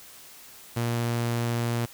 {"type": "tone", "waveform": "sawtooth", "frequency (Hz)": 118, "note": "A#2", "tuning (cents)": 22, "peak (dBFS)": -21, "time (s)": [0.76, 1.86], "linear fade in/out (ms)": 10, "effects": ["white hiss -48 dBFS RMS until 1.93 s"]}